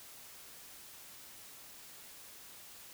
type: silence
effects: white hiss -53 dBFS RMS until 2.93 s